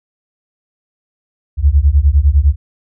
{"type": "beating tone pair", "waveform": "sine", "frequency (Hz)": [66.7, 76.6], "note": ["C2", "D#2"], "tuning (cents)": [34, -27], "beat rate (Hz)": 9.9, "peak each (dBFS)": -10, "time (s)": [1.57, 2.56], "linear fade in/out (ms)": 50, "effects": []}